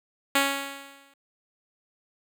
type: tone with exponential decay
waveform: 5% pulse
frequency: 277.2 Hz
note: C#4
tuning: in tune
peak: -7 dBFS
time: 0.35-1.14 s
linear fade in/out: 5 ms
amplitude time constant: 170 ms
effects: none